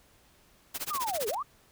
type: noise with tremolo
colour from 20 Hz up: white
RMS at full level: -33 dBFS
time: 0.74-1.35 s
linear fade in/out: 10 ms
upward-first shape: sine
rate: 15 Hz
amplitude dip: 100%
type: linear two-way sweep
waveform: sine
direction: down then up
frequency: 1259 to 391.1 to 1259 Hz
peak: -30 dBFS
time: 0.9-1.43 s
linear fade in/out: 10 ms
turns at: 1.28 s
effects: pink hiss -62 dBFS RMS until 1.71 s